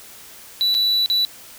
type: tone with dropouts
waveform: triangle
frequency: 3951 Hz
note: B7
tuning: in tune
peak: -14 dBFS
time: 0.61-1.25 s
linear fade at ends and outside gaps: 0 ms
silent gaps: 0.743-0.749 / 1.06-1.1 s
effects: white hiss -42 dBFS RMS until 1.58 s